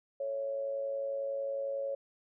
sine tone with amplitude modulation, 553 Hz, C#5, 4 cents flat, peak -30 dBFS, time 0.2-1.95 s, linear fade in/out 5 ms, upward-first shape sine, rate 111 Hz, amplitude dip 50%, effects none

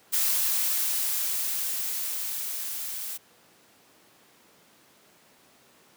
blue noise with level ramp, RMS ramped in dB -24 to -35 dBFS, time 0.12-3.18 s, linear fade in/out 20 ms, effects pink hiss -58 dBFS RMS until 5.96 s + high-pass 200 Hz 12 dB/octave

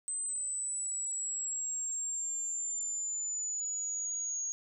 sine exponential sweep, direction down, 8190 to 6610 Hz, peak -33 dBFS, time 0.08-4.52 s, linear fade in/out 0 ms, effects none

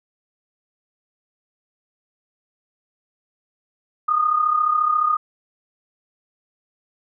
sine tone with amplitude modulation, 1230 Hz, D#6, 20 cents flat, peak -13 dBFS, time 4.08-5.17 s, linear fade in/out 10 ms, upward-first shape sine, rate 34.3 Hz, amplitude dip 65%, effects none

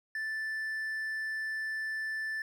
triangle tone, 1760 Hz, A6, in tune, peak -31 dBFS, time 0.15-2.42 s, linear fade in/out 2 ms, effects none

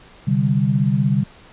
sine chord, C suspended second, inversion none, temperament just, 130.81 / 147.16 / 196.22 Hz, C3 / D3 / G3, 0 / +4 / +2 cents, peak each -19 dBFS, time 0.27-1.24 s, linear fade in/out 10 ms, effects pink hiss -46 dBFS RMS until 1.52 s + resampled to 8000 Hz

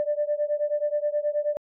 sine beating tone pair, 588 / 597.4 Hz, D5 / D5, +2 / +29 cents, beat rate 9.4 Hz, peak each -25 / -26 dBFS, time 0-1.57 s, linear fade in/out 0 ms, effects tanh soft clip ceiling -15 dBFS

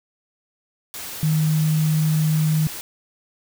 sine tone in noise, 155.56 Hz, D#3, in tune, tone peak -16 dBFS, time 1.23-2.67 s, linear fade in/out 0 ms, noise white, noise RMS -33 dBFS, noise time 0.94-2.81 s, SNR +14 dB, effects none

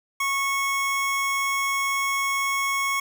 square tone pair together, 1100 / 2198 Hz, C#6 / C#7, -14 / -15 cents, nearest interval octave, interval 1199 cents, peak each -26 dBFS, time 0.2-3 s, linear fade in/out 5 ms, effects none

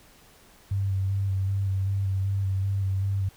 sine tone with vibrato, 97.2 Hz, G2, 14 cents flat, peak -23 dBFS, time 0.71-3.29 s, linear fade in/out 5 ms, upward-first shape square, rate 2.6 Hz, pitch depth 21 cents each way, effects pink hiss -55 dBFS RMS until 3.36 s

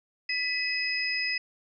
sine tone cluster, 1987 / 2550 / 5040 Hz, B6 / D#7 / D#8, +10 / +42 / +21 cents, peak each -31 dBFS, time 0.29-1.38 s, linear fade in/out 5 ms, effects none

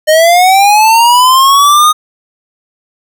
square linear sweep, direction up, 609 to 1244.5 Hz, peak -4 dBFS, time 0.07-1.93 s, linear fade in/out 20 ms, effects none

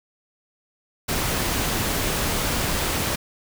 pink noise, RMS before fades -24 dBFS, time 1.08-3.16 s, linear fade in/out 10 ms, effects none

